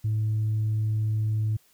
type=tone; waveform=sine; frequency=108.3 Hz; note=A2; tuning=27 cents flat; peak=-21 dBFS; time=0.04-1.57 s; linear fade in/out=10 ms; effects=tanh soft clip ceiling -20 dBFS + white hiss -62 dBFS RMS until 1.73 s